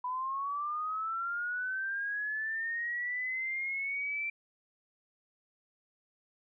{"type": "linear sweep", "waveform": "sine", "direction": "up", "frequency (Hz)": [987.8, 2349], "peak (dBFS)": -32, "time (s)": [0.04, 4.3], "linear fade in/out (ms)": 5, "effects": []}